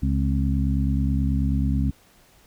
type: harmonic tone with a mistuned harmonic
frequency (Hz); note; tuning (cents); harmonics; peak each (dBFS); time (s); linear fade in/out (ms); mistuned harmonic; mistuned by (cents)
69.3; C#2; 0; 1 / 2 / 3 / 4; -22 / -25 / -27 / -28; 0.02-1.91; 10; 4; -60
effects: pink hiss -56 dBFS RMS until 2.46 s